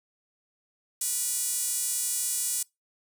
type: tone with high-pass filter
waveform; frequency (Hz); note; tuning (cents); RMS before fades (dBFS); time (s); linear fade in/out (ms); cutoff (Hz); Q
sawtooth; 485.6; B4; -29; -29; 1.01-2.63; 5; 8200; 1.9
effects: noise-tail reverb RT60 0.2 s tail -25 dB re dry